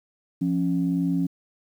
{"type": "tone pair together", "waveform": "sine", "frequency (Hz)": [173.37, 275.2], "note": ["F3", "C#4"], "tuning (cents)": [-12, -12], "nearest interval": "minor sixth", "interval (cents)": 800, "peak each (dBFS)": [-23, -23], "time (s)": [0.41, 1.27], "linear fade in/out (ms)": 10, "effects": ["tanh soft clip ceiling -13 dBFS", "9-bit"]}